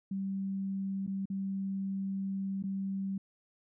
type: tone with dropouts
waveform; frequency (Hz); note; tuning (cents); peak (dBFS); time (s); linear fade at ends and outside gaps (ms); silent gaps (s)
sine; 194.2; G3; -16; -32; 0.11-3.18; 5; 1.066-1.075 / 1.256-1.3 / 2.626-2.637
effects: none